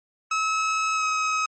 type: tone with pitch glide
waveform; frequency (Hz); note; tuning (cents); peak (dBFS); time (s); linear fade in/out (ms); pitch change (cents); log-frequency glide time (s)
30% pulse; 1291 to 1273.2; E6 to D#6; -37 to +39; -19; 0.31-1.46; 5; -24; 0.94-1.04
effects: MP3 32 kbps